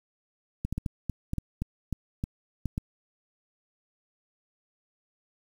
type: clicks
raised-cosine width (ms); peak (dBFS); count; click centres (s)
5; -17; 12; 0.65 / 0.726 / 0.78 / 0.862 / 1.097 / 1.334 / 1.383 / 1.62 / 1.927 / 2.239 / 2.657 / 2.779
effects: 8-bit